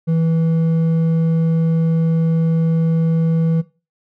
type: tone with hard clipping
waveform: sine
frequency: 163.4 Hz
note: E3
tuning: 15 cents flat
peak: -15 dBFS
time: 0.07-3.62 s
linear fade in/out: 20 ms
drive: 5 dB
effects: noise-tail reverb RT60 0.3 s tail -18 dB re dry